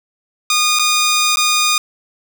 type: tone with dropouts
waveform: 10% pulse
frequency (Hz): 1225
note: D#6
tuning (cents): -27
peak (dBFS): -4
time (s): 0.5-1.78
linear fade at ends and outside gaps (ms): 2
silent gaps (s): 0.789-0.794 / 1.359-1.37
effects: none